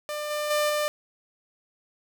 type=tone with level steps; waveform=sawtooth; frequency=597 Hz; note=D5; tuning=28 cents sharp; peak=-26 / -23 / -18 / -20 dBFS; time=0.09-0.88 s; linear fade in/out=0 ms; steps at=0.3 / 0.5 / 0.69 s; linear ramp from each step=10 ms; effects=none